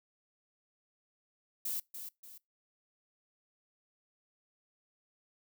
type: noise with echo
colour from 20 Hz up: violet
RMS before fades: -36 dBFS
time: 1.65-1.8 s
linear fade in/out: 5 ms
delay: 290 ms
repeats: 2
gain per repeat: -8 dB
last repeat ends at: 2.38 s
effects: noise-tail reverb RT60 0.2 s tail -24 dB re dry